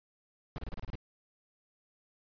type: noise bursts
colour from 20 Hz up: brown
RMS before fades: -38 dBFS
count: 8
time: 0.56-0.954 s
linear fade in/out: 0 ms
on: 23 ms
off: 30 ms
effects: resampled to 11025 Hz